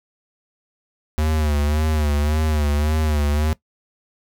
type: tone with vibrato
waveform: square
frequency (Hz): 75.5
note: D2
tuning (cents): +48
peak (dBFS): -18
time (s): 1.18-3.53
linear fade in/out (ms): 0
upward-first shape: sine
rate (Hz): 1.8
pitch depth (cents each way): 66
effects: noise-tail reverb RT60 0.1 s tail -19 dB re dry